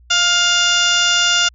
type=harmonic tone with a mistuned harmonic; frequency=704 Hz; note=F5; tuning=14 cents sharp; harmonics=1 / 2 / 3 / 4 / 5 / 6 / 7 / 8 / 9 / 10; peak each=-29 / -17 / -28 / -17 / -19 / -29 / -24 / -24 / -27 / -25 dBFS; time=0.1-1.49 s; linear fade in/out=10 ms; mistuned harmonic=1; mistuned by=-25 cents; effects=added 60 Hz sine -44 dBFS peak until 1.54 s